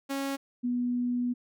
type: tone pair in turn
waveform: sawtooth / sine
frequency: 274.8 / 244.8 Hz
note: C#4 / B3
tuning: -15 / -15 cents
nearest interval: major second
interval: 200 cents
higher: first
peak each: -26 dBFS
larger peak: neither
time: 0.09-0.37 / 0.63-1.34 s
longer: second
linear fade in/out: 20 ms
effects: none